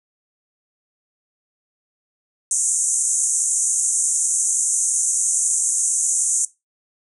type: band-pass noise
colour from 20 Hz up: pink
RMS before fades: -20 dBFS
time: 2.51-6.45 s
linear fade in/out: 2 ms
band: 6300 to 9700 Hz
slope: 96 dB/octave
effects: noise-tail reverb RT60 0.2 s tail -18 dB re dry